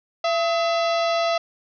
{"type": "harmonic tone with a mistuned harmonic", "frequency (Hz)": 674, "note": "E5", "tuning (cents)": 38, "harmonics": [1, 2, 3, 4, 5, 6, 7, 8, 9], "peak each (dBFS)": [-20, -27, -33, -33, -34, -35, -37, -40, -44], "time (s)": [0.24, 1.38], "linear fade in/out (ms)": 5, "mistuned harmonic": 2, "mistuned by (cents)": -93, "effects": []}